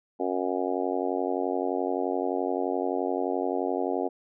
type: harmonic tone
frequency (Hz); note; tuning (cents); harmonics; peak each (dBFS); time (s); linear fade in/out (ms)
91.6; F#2; -17; 3 / 4 / 5 / 6 / 7 / 8 / 9; -32 / -31 / -32 / -36 / -34 / -34 / -37; 0.19-4.09; 20
effects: none